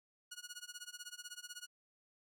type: tone with tremolo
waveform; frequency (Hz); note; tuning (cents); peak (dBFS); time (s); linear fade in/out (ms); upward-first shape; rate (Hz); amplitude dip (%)
10% pulse; 1449; F#6; -37; -36; 0.31-1.67; 10; sine; 16; 95
effects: none